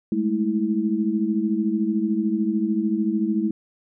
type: tone cluster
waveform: sine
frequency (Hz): 205.6 / 219.1 / 325.8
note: G#3 / A3 / E4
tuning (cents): -17 / -7 / -20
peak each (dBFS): -24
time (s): 0.12-3.51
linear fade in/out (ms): 2
effects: none